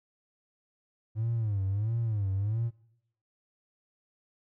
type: tone with vibrato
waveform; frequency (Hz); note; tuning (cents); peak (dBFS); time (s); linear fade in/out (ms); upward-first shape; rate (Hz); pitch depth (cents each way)
triangle; 105.9; G#2; +34; -24; 1.15-2.71; 50; sine; 1.5; 170
effects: noise-tail reverb RT60 0.8 s tail -23 dB re dry + tanh soft clip ceiling -22 dBFS